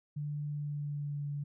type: tone with pitch glide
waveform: sine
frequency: 147.3 to 144.27 Hz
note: D3 to D3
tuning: +6 to -30 cents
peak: -34 dBFS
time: 0.16-1.44 s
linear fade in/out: 10 ms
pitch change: -36 cents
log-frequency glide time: 0.47-1.26 s
effects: none